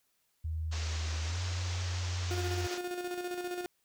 sine tone with pitch glide, 79.7 to 89.46 Hz, D#2 to F2, +42 to +42 cents, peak -32 dBFS, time 0.44-2.67 s, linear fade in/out 10 ms, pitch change +200 cents, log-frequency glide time 1.24-1.38 s
white band-pass noise, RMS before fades -43 dBFS, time 0.71-2.79 s, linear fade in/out 20 ms, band 240 to 6700 Hz, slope 48 dB/octave
35% pulse tone with tremolo, 356.5 Hz, F4, 36 cents sharp, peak -32 dBFS, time 2.31-3.66 s, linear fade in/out 0 ms, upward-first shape square, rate 15 Hz, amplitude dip 45%
effects white hiss -75 dBFS RMS until 3.84 s

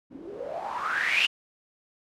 blue noise with low-pass filter sweep, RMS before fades -29 dBFS, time 0.1-1.27 s, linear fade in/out 20 ms, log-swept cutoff 260 to 3000 Hz, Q 9, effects none

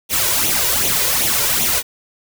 white noise with flanger, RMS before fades -17 dBFS, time 0.09-1.83 s, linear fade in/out 50 ms, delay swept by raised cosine 0.3 to 2.1 ms, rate 2.6 Hz, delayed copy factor +0.65, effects none

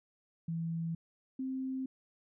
sine tone pair in turn, 165.3 / 262.4 Hz, E3 / C4, +5 / +5 cents, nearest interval minor sixth, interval 800 cents, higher second, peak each -33 / -34 dBFS, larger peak first, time 0.48-0.95 / 1.39-1.86 s, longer neither, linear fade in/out 5 ms, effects none

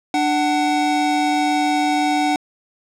square tone pair together, 296.4 / 749 Hz, D4 / F#5, +16 / +21 cents, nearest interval octave + major third, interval 1605 cents, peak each -20 / -19 dBFS, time 0.14-2.36 s, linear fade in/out 2 ms, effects low-pass 7000 Hz 12 dB/octave

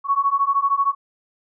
sine beating tone pair, 1106 / 1119 Hz, C#6 / C#6, -4 / +16 cents, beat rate 13 Hz, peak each -20 / -19 dBFS, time 0.04-0.95 s, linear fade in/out 50 ms, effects none

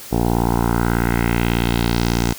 10% pulse tone with low-pass filter sweep, 58.27 Hz, A#1, in tune, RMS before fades -18 dBFS, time 0.11-2.34 s, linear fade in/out 20 ms, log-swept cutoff 630 to 7200 Hz, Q 2.1, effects white hiss -36 dBFS RMS until 2.38 s

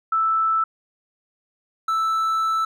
sine / triangle tone pair in turn, 1318.5 / 1318.5 Hz, E6 / E6, 0 / 0 cents, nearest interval unison, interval 0 cents, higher neither, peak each -17 / -17 dBFS, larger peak neither, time 0.12-0.64 / 1.88-2.65 s, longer second, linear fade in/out 5 ms, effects none

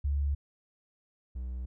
sine / triangle tone pair in turn, 71.1 / 62.46 Hz, C#2 / B1, +45 / +20 cents, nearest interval major second, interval 225 cents, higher first, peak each -26 / -32 dBFS, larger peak first, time 0.04-0.35 / 1.35-1.66 s, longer neither, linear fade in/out 10 ms, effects none

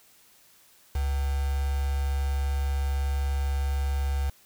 sine tone with quantisation, 69.3 Hz, C#2, in tune, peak -24 dBFS, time 0.95-4.3 s, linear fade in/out 5 ms, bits 6, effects white hiss -58 dBFS RMS until 4.45 s

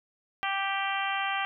harmonic tone, 392 Hz, G4, in tune, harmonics 2 / 3 / 4 / 5 / 6 / 7 / 8, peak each -32 / -34 / -35 / -36 / -37 / -37 / -38 dBFS, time 0.43-1.45 s, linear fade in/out 0 ms, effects none

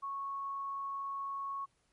sine tone, 1104 Hz, C#6, 7 cents flat, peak -36 dBFS, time 0.02-1.66 s, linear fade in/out 20 ms, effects pink hiss -75 dBFS RMS until 1.92 s + MP3 48 kbps

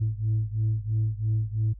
sine beating tone pair, 107.9 / 110.9 Hz, A2 / A2, -33 / +14 cents, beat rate 3 Hz, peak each -24 / -26 dBFS, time 0-1.74 s, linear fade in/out 20 ms, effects tanh soft clip ceiling -19 dBFS + added 50 Hz sine -41 dBFS peak until 1.79 s

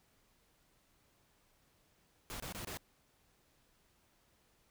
pink noise bursts, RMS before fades -44 dBFS, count 4, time 2.3-2.772 s, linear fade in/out 0 ms, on 100 ms, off 24 ms, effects pink hiss -72 dBFS RMS until 4.7 s

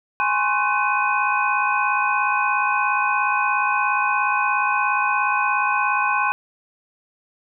sine tone cluster, 830 / 1037 / 1094 / 1511 / 2504 Hz, G#5 / C6 / C#6 / F#6 / D#7, -1 / -16 / -23 / +36 / +10 cents, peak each -24 dBFS, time 0.2-6.32 s, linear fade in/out 0 ms, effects none

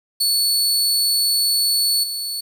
sawtooth tone with level steps, 4435 Hz, C#8, in tune, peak -13 / -21 dBFS, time 0.2-2.41 s, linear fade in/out 10 ms, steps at 2.03 s, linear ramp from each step 10 ms, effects 8-bit

